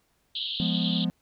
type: band-pass noise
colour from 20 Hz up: pink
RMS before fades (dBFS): -32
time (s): 0.35-1.05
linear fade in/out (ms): 5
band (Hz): 3000 to 4100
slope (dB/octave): 96
type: chord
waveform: triangle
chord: F diminished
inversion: none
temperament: equal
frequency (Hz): 174.61 / 207.7 / 246.9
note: F3 / Ab3 / Cb4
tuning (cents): 0 / 0 / 0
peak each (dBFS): -25 / -28 / -29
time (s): 0.6-1.1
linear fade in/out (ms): 0
effects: pink hiss -70 dBFS RMS until 1.21 s